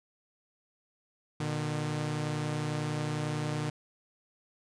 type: tone pair together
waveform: sawtooth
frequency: 120.15 / 151.2 Hz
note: B2 / D#3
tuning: -47 / -49 cents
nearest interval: major third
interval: 398 cents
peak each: -32 / -28 dBFS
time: 1.4-3.7 s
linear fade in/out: 5 ms
effects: resampled to 22050 Hz